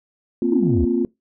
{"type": "chord", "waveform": "sine", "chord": "Bb suspended second", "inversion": "none", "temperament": "equal", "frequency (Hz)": [233.1, 261.6, 349.2], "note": ["Bb3", "C4", "F4"], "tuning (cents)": [0, 0, 0], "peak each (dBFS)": [-21, -21, -20], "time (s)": [0.42, 1.05], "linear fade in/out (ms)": 2}
{"type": "exponential sweep", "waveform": "sine", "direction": "down", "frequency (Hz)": [345.3, 64.6], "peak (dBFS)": -17, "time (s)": [0.52, 0.85], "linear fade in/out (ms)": 5}
{"effects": ["noise-tail reverb RT60 0.2 s tail -25 dB re dry", "tanh soft clip ceiling -6 dBFS"]}